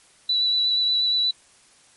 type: tone with vibrato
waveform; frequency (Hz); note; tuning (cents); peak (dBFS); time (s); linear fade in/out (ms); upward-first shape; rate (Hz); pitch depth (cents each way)
sine; 3951; B7; 0; -18; 0.29-1.31; 5; sine; 8.4; 15
effects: white hiss -55 dBFS RMS until 1.96 s + MP3 48 kbps